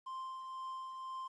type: tone with tremolo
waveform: triangle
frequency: 1046.5 Hz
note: C6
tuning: in tune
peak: -38 dBFS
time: 0.06-1.28 s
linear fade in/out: 10 ms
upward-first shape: triangle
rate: 2 Hz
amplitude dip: 40%
effects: resampled to 22050 Hz + 12-bit